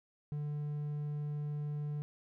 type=tone; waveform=triangle; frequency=147.8 Hz; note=D3; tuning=11 cents sharp; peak=-33 dBFS; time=0.32-2.02 s; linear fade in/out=0 ms; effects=none